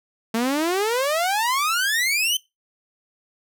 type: exponential sweep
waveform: sawtooth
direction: up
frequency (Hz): 220 to 3118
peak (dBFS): -16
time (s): 0.34-2.37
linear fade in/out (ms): 5
effects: noise-tail reverb RT60 0.2 s tail -20 dB re dry